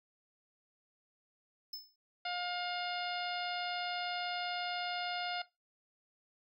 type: tone with exponential decay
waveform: square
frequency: 5240 Hz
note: E8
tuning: 11 cents flat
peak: -38 dBFS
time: 1.73-1.96 s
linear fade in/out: 5 ms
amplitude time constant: 49 ms
type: harmonic tone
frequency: 711 Hz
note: F5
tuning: 31 cents sharp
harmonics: 1 / 2 / 3 / 4 / 5 / 6 / 7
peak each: -39 / -42 / -44 / -45 / -46 / -47 / -47 dBFS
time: 2.25-5.42 s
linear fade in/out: 5 ms
effects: noise-tail reverb RT60 0.2 s tail -17 dB re dry